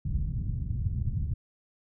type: low-pass noise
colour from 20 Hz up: white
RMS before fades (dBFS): -30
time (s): 0.05-1.34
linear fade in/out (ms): 5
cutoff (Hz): 130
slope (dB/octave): 24
effects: none